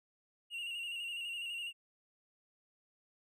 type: tone with vibrato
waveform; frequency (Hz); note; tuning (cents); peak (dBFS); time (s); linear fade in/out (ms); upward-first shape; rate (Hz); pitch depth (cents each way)
triangle; 2800; F7; +4; -37; 0.5-1.73; 50; square; 12; 38
effects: none